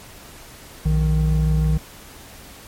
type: tone pair together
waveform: triangle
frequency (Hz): 60.67 / 155.56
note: B1 / D#3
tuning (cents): -30 / 0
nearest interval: octave + major third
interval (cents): 1630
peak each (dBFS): -16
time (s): 0.85-1.78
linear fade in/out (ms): 10
effects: pink hiss -42 dBFS RMS until 2.67 s + MP3 64 kbps